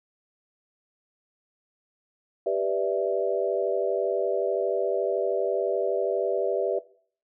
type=chord; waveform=sine; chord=E minor seventh; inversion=first; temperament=equal; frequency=392 / 493.9 / 587.3 / 659.3 Hz; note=G4 / B4 / D5 / E5; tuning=0 / 0 / 0 / 0 cents; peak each=-28 dBFS; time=2.46-6.79 s; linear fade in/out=5 ms; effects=noise-tail reverb RT60 0.5 s tail -19 dB re dry